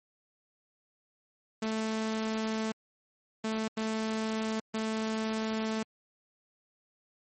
sawtooth tone bursts at uneven times, 220 Hz, A3, in tune, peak -26 dBFS, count 4, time 1.62-2.72 / 3.44-3.68 / 3.77-4.6 / 4.74-5.83 s, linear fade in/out 5 ms, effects MP3 32 kbps

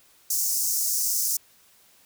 pink high-pass noise, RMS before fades -25 dBFS, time 0.3-1.37 s, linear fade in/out 5 ms, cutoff 5400 Hz, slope 48 dB/octave, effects white hiss -58 dBFS RMS until 2.05 s

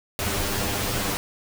pink noise with comb filter, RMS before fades -26 dBFS, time 0.19-1.17 s, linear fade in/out 0 ms, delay 10 ms, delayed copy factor +0.9, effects none

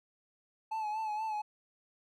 triangle tone with vibrato, 863 Hz, A5, 34 cents flat, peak -31 dBFS, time 0.71-1.42 s, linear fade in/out 10 ms, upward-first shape sine, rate 4.2 Hz, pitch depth 48 cents each way, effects none

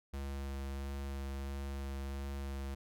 square tone with vibrato, 68.8 Hz, C#2, 12 cents flat, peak -39 dBFS, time 0.13-2.75 s, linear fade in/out 10 ms, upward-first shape sine, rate 1.5 Hz, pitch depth 11 cents each way, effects none

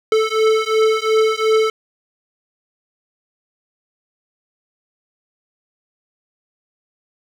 square beating tone pair, 437.2 / 440 Hz, A4 / A4, -11 / 0 cents, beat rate 2.8 Hz, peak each -17 dBFS, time 0.12-1.7 s, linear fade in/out 2 ms, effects low-pass 5000 Hz 12 dB/octave + 7-bit

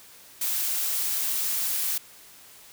blue noise, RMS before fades -27 dBFS, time 0.41-1.98 s, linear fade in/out 5 ms, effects white hiss -50 dBFS RMS until 2.72 s

